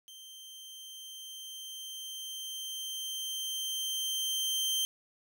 sawtooth tone with level ramp, 3136 Hz, G7, in tune, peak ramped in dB -45 to -25 dBFS, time 0.08-4.85 s, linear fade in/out 0 ms, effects none

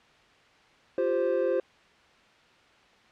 triangle chord, F suspended second, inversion none, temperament equal, 349.2 / 392 / 523.3 Hz, F4 / G4 / C5, 0 / 0 / 0 cents, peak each -28 / -28 / -24 dBFS, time 0.98-1.6 s, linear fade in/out 2 ms, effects white hiss -58 dBFS RMS until 3.11 s + low-pass 3000 Hz 12 dB/octave

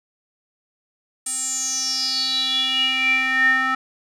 square tone with band-pass filter sweep, 261.6 Hz, C4, in tune, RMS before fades -21 dBFS, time 1.26-3.75 s, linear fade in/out 5 ms, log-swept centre 8600 to 1500 Hz, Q 9.9, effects none

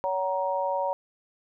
harmonic tone, 187.9 Hz, F#3, 27 cents sharp, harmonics 3 / 4 / 5, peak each -28 / -33 / -28 dBFS, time 0.04-0.93 s, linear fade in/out 0 ms, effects none

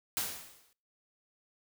white noise with exponential decay, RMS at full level -31 dBFS, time 0.17-0.73 s, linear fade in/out 0 ms, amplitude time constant 120 ms, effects noise-tail reverb RT60 0.5 s tail -25 dB re dry

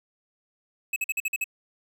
square tone bursts, 2583 Hz, E7, 36 cents flat, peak -25 dBFS, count 7, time 0.93-1.442 s, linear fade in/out 5 ms, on 32 ms, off 48 ms, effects 11-bit

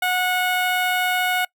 15% pulse tone with notch filter, 731 Hz, F#5, 21 cents flat, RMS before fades -21 dBFS, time 0.02-1.45 s, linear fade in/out 5 ms, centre 6500 Hz, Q 1.4, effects noise-tail reverb RT60 0.1 s tail -24 dB re dry

